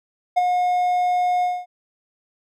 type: tone with ADSR envelope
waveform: triangle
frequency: 720 Hz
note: F#5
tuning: 47 cents flat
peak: -10 dBFS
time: 0.36-1.66 s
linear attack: 18 ms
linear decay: 21 ms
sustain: -5 dB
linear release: 230 ms
effects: none